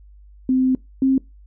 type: tone pair in turn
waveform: sine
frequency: 258.8 / 265.9 Hz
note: C4 / C4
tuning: -19 / +28 cents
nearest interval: unison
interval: 47 cents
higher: second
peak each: -14 / -13 dBFS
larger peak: second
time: 0.49-0.75 / 1.02-1.18 s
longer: first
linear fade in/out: 2 ms
effects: noise-tail reverb RT60 0.2 s tail -23 dB re dry + added 50 Hz sine -43 dBFS peak until 1.46 s